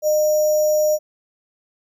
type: tone with sample-and-hold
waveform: sine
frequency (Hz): 609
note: D#5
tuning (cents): -37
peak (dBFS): -14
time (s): 0.02-0.99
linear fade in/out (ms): 50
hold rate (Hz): 6300
effects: none